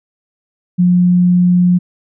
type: tone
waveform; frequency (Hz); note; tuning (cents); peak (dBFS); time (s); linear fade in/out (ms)
sine; 178.4; F3; +37; -7; 0.78-1.79; 20
effects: none